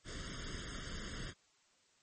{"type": "noise with comb filter", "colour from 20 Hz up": "pink", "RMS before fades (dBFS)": -44, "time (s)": [0.04, 1.34], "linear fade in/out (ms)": 50, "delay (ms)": 0.6, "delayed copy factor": 1, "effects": ["white hiss -71 dBFS RMS until 2.02 s", "MP3 32 kbps"]}